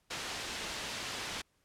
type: low-pass noise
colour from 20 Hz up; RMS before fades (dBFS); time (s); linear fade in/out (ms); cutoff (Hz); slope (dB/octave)
white; -40; 0.1-1.42; 10; 4700; 12
effects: pink hiss -74 dBFS RMS until 1.64 s + low-pass 12000 Hz 12 dB/octave